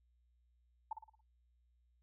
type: tone with echo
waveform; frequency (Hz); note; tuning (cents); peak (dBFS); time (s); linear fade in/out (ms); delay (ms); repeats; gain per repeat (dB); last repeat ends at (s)
sine; 880; A5; 0; -36; 0.91-0.93; 5; 56; 5; -7; 1.21
effects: noise-tail reverb RT60 0.2 s tail -25 dB re dry + added 60 Hz sine -70 dBFS peak until 2.02 s